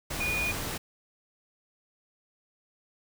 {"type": "tone in noise", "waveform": "sine", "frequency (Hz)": 2451, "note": "D#7", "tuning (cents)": -27, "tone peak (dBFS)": -28, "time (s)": [0.2, 0.52], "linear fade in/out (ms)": 10, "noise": "pink", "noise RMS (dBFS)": -34, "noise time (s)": [0.1, 0.78], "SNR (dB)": 3, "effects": []}